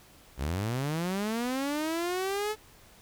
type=linear sweep; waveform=sawtooth; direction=up; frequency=60 to 435 Hz; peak=-25 dBFS; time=0.37-2.56 s; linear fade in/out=50 ms; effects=pink hiss -56 dBFS RMS until 3.01 s